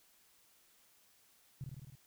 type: tone with echo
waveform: sine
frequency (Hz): 133.6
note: C3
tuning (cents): +36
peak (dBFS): -39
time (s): 1.61-1.64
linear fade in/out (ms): 0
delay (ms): 52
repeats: 6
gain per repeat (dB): -2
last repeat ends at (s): 1.952
effects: white hiss -68 dBFS RMS until 2.06 s